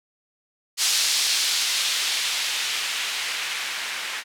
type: noise with low-pass filter sweep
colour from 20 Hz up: violet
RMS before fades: -25 dBFS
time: 0.77-4.24 s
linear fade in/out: 50 ms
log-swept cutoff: 4700 to 2000 Hz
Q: 1.1
effects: none